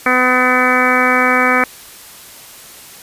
harmonic tone, 252.4 Hz, B3, 38 cents sharp, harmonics 1 / 2 / 3 / 4 / 5 / 6 / 7 / 8 / 9, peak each -19 / -19 / -21 / -22 / -16 / -19 / -19 / -21 / -17 dBFS, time 0.06-1.64 s, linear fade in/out 2 ms, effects white hiss -37 dBFS RMS until 3.02 s + resampled to 32000 Hz

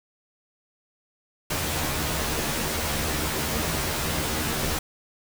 pink noise with comb filter, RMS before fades -27 dBFS, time 1.5-4.79 s, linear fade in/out 5 ms, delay 13 ms, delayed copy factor +0.95, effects none

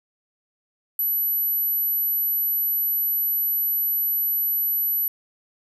sine tone, 11840 Hz, F#9, in tune, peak -20 dBFS, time 0.99-5.08 s, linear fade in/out 2 ms, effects none

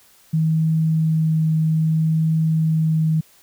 sine tone with vibrato, 159.1 Hz, D#3, 39 cents sharp, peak -15 dBFS, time 0.33-3.21 s, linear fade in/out 10 ms, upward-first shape triangle, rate 0.62 Hz, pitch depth 9 cents each way, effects white hiss -53 dBFS RMS until 3.42 s

